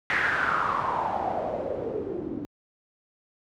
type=noise with low-pass filter sweep; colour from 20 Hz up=white; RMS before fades=-28 dBFS; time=0.1-2.45 s; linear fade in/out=0 ms; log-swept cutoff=1900 to 290 Hz; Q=5.8; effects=high-pass 60 Hz 12 dB/octave